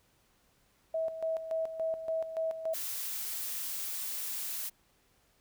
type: tone with tremolo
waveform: sine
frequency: 647 Hz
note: E5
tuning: 32 cents flat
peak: -29 dBFS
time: 0.94-2.74 s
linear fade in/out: 5 ms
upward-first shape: square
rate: 3.5 Hz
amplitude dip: 65%
type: noise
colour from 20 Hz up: blue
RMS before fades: -37 dBFS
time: 2.73-4.7 s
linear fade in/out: 20 ms
effects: pink hiss -69 dBFS RMS until 5.4 s